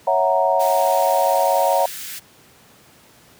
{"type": "chord", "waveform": "sine", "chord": "F# dominant seventh", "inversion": "second", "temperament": "equal", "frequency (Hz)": [554.4, 659.3, 740, 932.3], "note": ["C#5", "E5", "F#5", "A#5"], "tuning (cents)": [0, 0, 0, 0], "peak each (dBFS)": -20, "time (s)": [0.07, 1.86], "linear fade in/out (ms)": 5}
{"type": "high-pass noise", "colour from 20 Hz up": "white", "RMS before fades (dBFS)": -32, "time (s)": [0.59, 2.2], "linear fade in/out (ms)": 20, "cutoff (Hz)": 1400, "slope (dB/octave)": 48}
{"effects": ["pink hiss -50 dBFS RMS until 3.39 s", "high-pass 100 Hz 12 dB/octave"]}